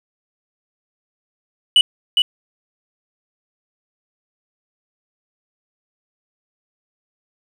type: tone with echo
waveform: sine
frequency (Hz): 2960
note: F#7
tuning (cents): 0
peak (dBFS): -5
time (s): 1.76-1.81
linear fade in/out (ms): 2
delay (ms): 410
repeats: 1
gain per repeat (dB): -5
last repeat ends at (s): 2.22
effects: tanh soft clip ceiling -7 dBFS + 7-bit